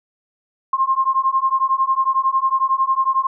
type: beating tone pair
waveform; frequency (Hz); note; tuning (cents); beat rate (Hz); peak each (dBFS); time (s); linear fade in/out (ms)
sine; 1058 / 1069; C6 / C6; +19 / +37; 11; -18; 0.73-3.27; 5
effects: none